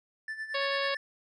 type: tone with tremolo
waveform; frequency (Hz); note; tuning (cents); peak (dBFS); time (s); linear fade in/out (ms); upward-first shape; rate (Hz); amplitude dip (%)
triangle; 1760; A6; 0; -31; 0.28-0.97; 2; sine; 9.1; 70
type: harmonic tone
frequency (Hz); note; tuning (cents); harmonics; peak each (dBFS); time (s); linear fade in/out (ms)
554.4; C#5; 0; 1 / 2 / 3 / 4 / 5 / 6 / 7 / 8 / 9; -32 / -35 / -37 / -38 / -39 / -40 / -40 / -41 / -42; 0.54-0.95; 10
effects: resampled to 22050 Hz